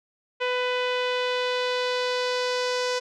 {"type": "tone with low-pass filter sweep", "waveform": "sawtooth", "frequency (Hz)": 498.6, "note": "B4", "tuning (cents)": 16, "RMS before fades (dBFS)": -26, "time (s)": [0.4, 3], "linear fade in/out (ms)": 20, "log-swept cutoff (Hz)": [2800, 5500], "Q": 2.1, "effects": []}